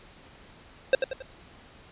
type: tone with echo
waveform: square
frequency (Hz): 529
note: C5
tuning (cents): +19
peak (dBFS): -16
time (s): 0.93-0.95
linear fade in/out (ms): 2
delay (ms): 91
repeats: 3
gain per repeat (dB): -7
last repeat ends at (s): 1.223
effects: pink hiss -52 dBFS RMS until 1.91 s + resampled to 8000 Hz